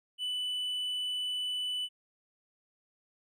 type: tone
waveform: triangle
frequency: 2985 Hz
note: F#7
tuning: 15 cents sharp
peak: -30 dBFS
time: 0.18-1.89 s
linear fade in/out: 50 ms
effects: none